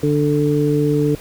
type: harmonic tone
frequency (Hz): 147.4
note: D3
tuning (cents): +7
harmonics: 1 / 2 / 3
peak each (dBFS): -18 / -18 / -18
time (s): 0.03-1.15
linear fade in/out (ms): 2
effects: pink hiss -39 dBFS RMS until 1.2 s